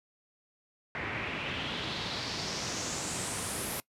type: noise with low-pass filter sweep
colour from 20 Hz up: pink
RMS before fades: -35 dBFS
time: 0.95-3.8 s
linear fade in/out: 0 ms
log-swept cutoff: 2000 to 12000 Hz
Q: 3.1
effects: noise-tail reverb RT60 0.1 s tail -22 dB re dry + high-pass 100 Hz 12 dB/octave